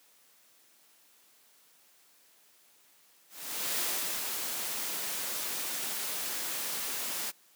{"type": "noise with ADSR envelope", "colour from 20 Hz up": "white", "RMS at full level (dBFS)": -31, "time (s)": [3.29, 7.32], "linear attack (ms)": 480, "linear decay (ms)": 440, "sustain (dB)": -4, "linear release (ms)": 29, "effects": ["white hiss -63 dBFS RMS until 7.55 s", "high-pass 200 Hz 12 dB/octave"]}